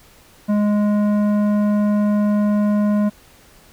sine tone with tanh clipping, 207.7 Hz, G#3, in tune, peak -16 dBFS, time 0.48-3.1 s, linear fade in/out 20 ms, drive 12 dB, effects pink hiss -49 dBFS RMS until 3.72 s

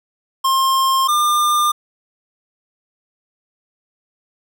square tone pair in turn, 1063 / 1201.1 Hz, C6 / D6, +27 / +39 cents, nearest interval major second, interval 212 cents, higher second, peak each -14 dBFS, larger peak neither, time 0.44-1.08 / 1.08-1.72 s, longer neither, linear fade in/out 10 ms, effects none

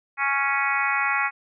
harmonic tone, 277.2 Hz, C#4, in tune, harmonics 3 / 4 / 5 / 6 / 7 / 8 / 9, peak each -29 / -28 / -27 / -31 / -27 / -28 / -30 dBFS, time 0.17-1.31 s, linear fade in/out 50 ms, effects none

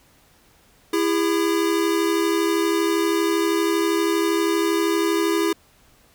square tone pair together, 332.7 / 405.3 Hz, E4 / G#4, +16 / -42 cents, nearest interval minor third, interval 342 cents, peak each -21 / -23 dBFS, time 0.93-5.53 s, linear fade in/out 5 ms, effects pink hiss -56 dBFS RMS until 6.14 s

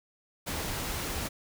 pink noise, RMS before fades -34 dBFS, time 0.46-1.29 s, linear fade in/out 20 ms, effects none

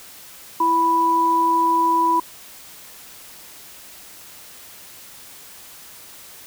sine tone pair together, 333.3 / 987 Hz, E4 / B5, +19 / -1 cents, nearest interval octave + perfect fifth, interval 1880 cents, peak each -24 / -15 dBFS, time 0.6-2.2 s, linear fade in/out 5 ms, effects white hiss -42 dBFS RMS until 6.46 s

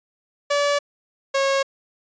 sawtooth tone pair in turn, 575 / 546.4 Hz, D5 / C#5, -37 / -25 cents, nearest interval minor second, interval 88 cents, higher first, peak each -14 / -14 dBFS, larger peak neither, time 0.5-0.79 / 1.34-1.63 s, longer neither, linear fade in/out 10 ms, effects resampled to 16000 Hz

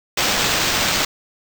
blue noise with sample-and-hold, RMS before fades -19 dBFS, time 0.17-1.05 s, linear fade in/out 5 ms, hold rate 11025 Hz, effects none

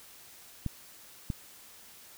clicks, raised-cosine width 5 ms, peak -19 dBFS, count 2, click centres 0.663 / 1.302 s, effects white hiss -53 dBFS RMS until 2.17 s

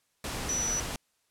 sine tone in noise, 5920 Hz, F#8, in tune, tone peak -28 dBFS, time 0.49-0.8 s, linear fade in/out 2 ms, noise pink, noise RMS -35 dBFS, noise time 0.24-0.96 s, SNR +4 dB, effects white hiss -73 dBFS RMS until 1.3 s + low-pass 11000 Hz 12 dB/octave

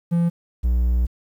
triangle tone pair in turn, 170.6 / 60.32 Hz, F3 / B1, -40 / -40 cents, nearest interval octave + tritone, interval 1800 cents, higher first, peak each -14 dBFS, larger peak neither, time 0.11-0.3 / 0.63-1.07 s, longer second, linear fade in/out 20 ms, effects 9-bit

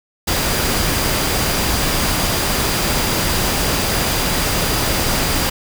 sine tone in noise, 4800 Hz, D8, 37 cents sharp, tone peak -29 dBFS, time 0.27-5.5 s, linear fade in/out 10 ms, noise pink, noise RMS -18 dBFS, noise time 0.27-5.5 s, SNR -14 dB, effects none

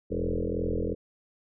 sine tone with frequency modulation, 254.4 Hz, C4, 48 cents flat, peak -26 dBFS, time 0.1-0.95 s, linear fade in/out 20 ms, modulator 42.6 Hz, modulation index 5.9, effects none

